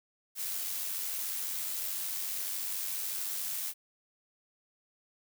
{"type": "noise with amplitude modulation", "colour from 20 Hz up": "blue", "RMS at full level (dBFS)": -34, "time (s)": [0.35, 3.74], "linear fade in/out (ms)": 50, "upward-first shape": "sine", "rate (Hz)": 94, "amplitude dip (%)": 35, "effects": []}